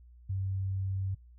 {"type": "tone", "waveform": "sine", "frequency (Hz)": 96.1, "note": "G2", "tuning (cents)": -34, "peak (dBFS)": -30, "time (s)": [0.29, 1.15], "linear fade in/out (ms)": 10, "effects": ["noise-tail reverb RT60 0.2 s tail -22 dB re dry", "added 60 Hz sine -52 dBFS peak until 1.38 s"]}